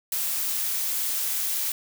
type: noise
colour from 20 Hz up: blue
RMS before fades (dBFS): -27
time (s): 0.12-1.72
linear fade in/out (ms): 2
effects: none